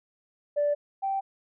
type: tone pair in turn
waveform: sine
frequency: 584 / 779.5 Hz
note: D5 / G5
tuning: -10 / -10 cents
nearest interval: perfect fourth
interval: 500 cents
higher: second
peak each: -21 / -25 dBFS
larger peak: first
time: 0.56-0.75 / 1.02-1.21 s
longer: neither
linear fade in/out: 20 ms
effects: tanh soft clip ceiling -18 dBFS